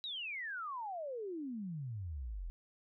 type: exponential sweep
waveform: sine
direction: down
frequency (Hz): 3951 to 38.89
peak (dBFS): -39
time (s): 0.04-2.5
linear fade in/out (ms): 0
effects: none